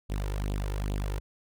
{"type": "tone with flanger", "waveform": "sawtooth", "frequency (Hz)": 50, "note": "G1", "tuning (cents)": 35, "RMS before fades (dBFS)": -31, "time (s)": [0.09, 1.2], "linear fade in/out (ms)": 20, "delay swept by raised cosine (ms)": [0.26, 2.26], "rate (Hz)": 2.4, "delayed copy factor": 0.7, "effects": []}